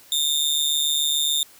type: tone with amplitude modulation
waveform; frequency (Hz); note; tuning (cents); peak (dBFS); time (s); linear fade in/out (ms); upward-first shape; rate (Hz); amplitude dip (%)
sawtooth; 3628; A#7; -48; -13; 0.12-1.43; 2; sine; 147; 80
effects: white hiss -50 dBFS RMS until 1.59 s